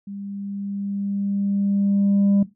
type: tone with level ramp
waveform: sine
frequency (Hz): 199.7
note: G3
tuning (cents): +32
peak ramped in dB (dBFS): -31 to -11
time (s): 0.07-2.43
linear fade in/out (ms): 5
effects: noise-tail reverb RT60 0.2 s tail -17 dB re dry + tanh soft clip ceiling -13 dBFS